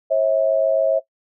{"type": "tone pair together", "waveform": "sine", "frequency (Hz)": [540, 647.2], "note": ["C#5", "E5"], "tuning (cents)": [-45, -32], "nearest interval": "minor third", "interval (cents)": 313, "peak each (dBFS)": -17, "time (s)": [0.1, 1], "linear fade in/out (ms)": 20, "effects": ["noise-tail reverb RT60 0.1 s tail -18 dB re dry"]}